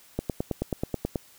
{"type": "click train", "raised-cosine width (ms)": 2, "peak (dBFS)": -13, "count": 10, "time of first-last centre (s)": [0.19, 1.158], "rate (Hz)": 9.3, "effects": ["white hiss -55 dBFS RMS until 1.38 s"]}